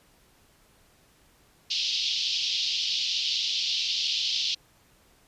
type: band-pass noise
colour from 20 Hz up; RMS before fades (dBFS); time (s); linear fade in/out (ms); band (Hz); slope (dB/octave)
pink; -28; 1.7-4.55; 10; 2900 to 5300; 48
effects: pink hiss -61 dBFS RMS until 5.27 s + resampled to 32000 Hz